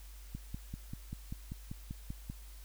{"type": "click train", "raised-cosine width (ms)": 5, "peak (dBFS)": -28, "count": 11, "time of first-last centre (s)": [0.35, 2.299], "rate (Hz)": 5.13, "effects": ["added 50 Hz sine -48 dBFS peak until 2.64 s", "white hiss -59 dBFS RMS until 2.64 s"]}